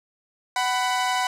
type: tone pair together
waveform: sawtooth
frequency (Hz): 748 / 993.3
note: F#5 / B5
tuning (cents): +19 / +10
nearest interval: perfect fourth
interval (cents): 491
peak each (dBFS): -20 / -21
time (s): 0.56-1.27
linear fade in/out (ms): 2
effects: low-pass 9000 Hz 12 dB/octave + 9-bit